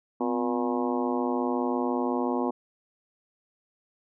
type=harmonic tone with a mistuned harmonic; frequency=119.8 Hz; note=A#2; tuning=48 cents sharp; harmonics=2 / 3 / 4 / 5 / 6 / 7 / 8 / 9; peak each=-28 / -31 / -33 / -37 / -36 / -35 / -36 / -38 dBFS; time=0.2-2.51 s; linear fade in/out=10 ms; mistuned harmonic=2; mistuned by=+99 cents; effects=none